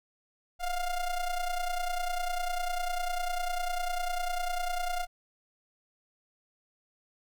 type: ring-modulated tone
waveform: square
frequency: 350 Hz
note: F4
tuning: 4 cents sharp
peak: -27 dBFS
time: 0.59-5.07 s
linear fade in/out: 50 ms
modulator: 365 Hz
effects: none